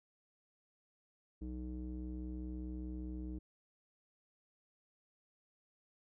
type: tone with low-pass filter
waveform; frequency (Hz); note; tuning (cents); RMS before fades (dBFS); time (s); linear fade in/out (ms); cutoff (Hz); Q
square; 62.4; B1; +19; -43; 1.41-3.39; 10; 310; 3.5
effects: none